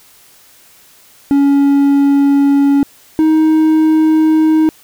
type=tone pair in turn; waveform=triangle; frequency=280.6 / 314.4 Hz; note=C#4 / D#4; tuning=+21 / +18 cents; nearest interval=major second; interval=197 cents; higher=second; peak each=-5 dBFS; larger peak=neither; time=1.31-2.83 / 3.19-4.69 s; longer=first; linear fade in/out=0 ms; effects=white hiss -45 dBFS RMS until 4.83 s